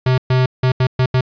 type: tone bursts at uneven times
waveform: square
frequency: 128.5 Hz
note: C3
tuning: 31 cents flat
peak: -12 dBFS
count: 6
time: 0.06-0.18 / 0.3-0.46 / 0.63-0.72 / 0.8-0.87 / 0.99-1.06 / 1.14-1.21 s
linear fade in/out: 5 ms
effects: resampled to 11025 Hz + 9-bit